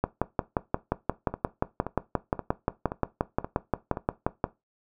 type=two click trains; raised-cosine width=1 ms; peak=-9 / -17 dBFS; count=26 / 6; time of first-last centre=0.04-4.441 / 1.34-3.972 s; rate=5.68 / 1.9 Hz; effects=noise-tail reverb RT60 0.2 s tail -17 dB re dry